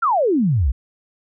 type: exponential sweep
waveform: sine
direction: down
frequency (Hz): 1440 to 55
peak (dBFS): -14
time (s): 0.02-0.72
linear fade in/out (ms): 10
effects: none